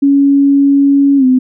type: tone with pitch glide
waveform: sine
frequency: 279.4 to 256.2 Hz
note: C#4 to C4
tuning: +14 to -36 cents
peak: -5 dBFS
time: 0.02-1.39 s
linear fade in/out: 10 ms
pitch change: -150 cents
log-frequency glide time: 1.17-1.25 s
effects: none